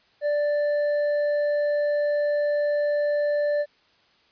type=tone with hard clipping; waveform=triangle; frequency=587.3 Hz; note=D5; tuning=in tune; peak=-22 dBFS; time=0.21-3.66 s; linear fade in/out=50 ms; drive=8 dB; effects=white hiss -61 dBFS RMS until 4.31 s + resampled to 11025 Hz